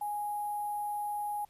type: tone with sample-and-hold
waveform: sine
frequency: 830 Hz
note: G#5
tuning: 1 cent flat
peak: -32 dBFS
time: 0.01-1.45 s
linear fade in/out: 5 ms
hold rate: 11025 Hz
effects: pink hiss -67 dBFS RMS until 1.49 s + resampled to 32000 Hz